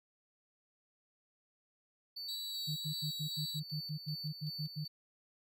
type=tone with tremolo; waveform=triangle; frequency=4500 Hz; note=C#8; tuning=25 cents sharp; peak=-40 dBFS; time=2.16-4.88 s; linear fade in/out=10 ms; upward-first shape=square; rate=2.6 Hz; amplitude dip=50%
type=tone with vibrato; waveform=40% pulse; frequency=3900 Hz; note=B7; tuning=23 cents flat; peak=-39 dBFS; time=2.28-3.6 s; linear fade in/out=10 ms; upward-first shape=sine; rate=1.9 Hz; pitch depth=12 cents each way
type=tone bursts; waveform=sine; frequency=152.1 Hz; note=D#3; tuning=39 cents flat; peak=-36 dBFS; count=13; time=2.67-4.852 s; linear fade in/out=20 ms; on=94 ms; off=80 ms
effects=none